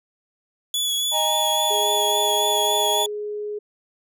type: tone with vibrato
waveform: sawtooth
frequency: 3400 Hz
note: G#7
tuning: 40 cents sharp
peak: -18 dBFS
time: 0.74-3.06 s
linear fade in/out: 2 ms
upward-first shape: sine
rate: 3.6 Hz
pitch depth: 22 cents each way
type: chord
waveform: triangle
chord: D# suspended fourth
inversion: none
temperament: equal with one note detuned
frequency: 622.3 / 820.1 / 932.3 Hz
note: D#5 / G#5 / A#5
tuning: 0 / -22 / 0 cents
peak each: -24 dBFS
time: 1.11-3.07 s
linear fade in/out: 50 ms
type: tone with pitch glide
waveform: sine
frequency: 415.2 to 417.8 Hz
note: G#4 to G#4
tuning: 0 to +10 cents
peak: -26 dBFS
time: 1.7-3.59 s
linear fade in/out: 10 ms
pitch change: +10 cents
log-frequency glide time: 2.15-2.5 s
effects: none